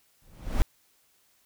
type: noise with exponential growth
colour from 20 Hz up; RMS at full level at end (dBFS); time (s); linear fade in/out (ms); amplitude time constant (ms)
brown; -21; 0.22-0.62; 0; 86
effects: white hiss -66 dBFS RMS until 1.45 s